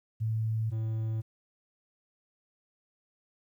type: tone pair in turn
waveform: sine / triangle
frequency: 110.9 / 110.9 Hz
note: A2 / A2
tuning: +14 / +14 cents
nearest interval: unison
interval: 0 cents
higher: neither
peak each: -27 dBFS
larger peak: neither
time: 0.2-0.71 / 0.71-1.22 s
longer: neither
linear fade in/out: 20 ms
effects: 11-bit